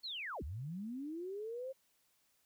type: linear two-way sweep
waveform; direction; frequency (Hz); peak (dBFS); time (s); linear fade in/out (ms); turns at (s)
sine; down then up; 4435 to 61.5 to 540; -40; 0.03-1.73; 20; 0.43
effects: white hiss -75 dBFS RMS until 2.45 s